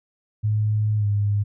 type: tone with pitch glide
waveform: sine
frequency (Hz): 106.7 to 102.59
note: G#2 to G#2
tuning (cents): +47 to -21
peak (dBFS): -18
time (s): 0.43-1.44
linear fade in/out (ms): 20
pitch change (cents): -68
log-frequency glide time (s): 0.97-1.06
effects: none